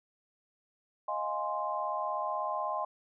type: chord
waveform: sine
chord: F minor seventh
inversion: third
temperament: equal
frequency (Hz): 622.3 / 698.5 / 830.6 / 1046.5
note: Eb5 / F5 / Ab5 / C6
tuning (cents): 0 / 0 / 0 / 0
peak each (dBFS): -37 / -39 / -37 / -34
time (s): 1.08-2.85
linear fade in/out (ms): 5
effects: none